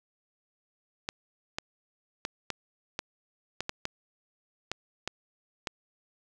clicks, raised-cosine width 0.2 ms, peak -14 dBFS, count 11, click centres 1.089 / 1.585 / 2.251 / 2.503 / 2.991 / 3.606 / 3.694 / 3.854 / 4.716 / 5.076 / 5.672 s, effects none

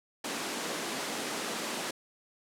pink high-pass noise, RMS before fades -35 dBFS, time 0.24-1.91 s, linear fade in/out 5 ms, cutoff 210 Hz, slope 24 dB/octave, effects low-pass 10000 Hz 12 dB/octave

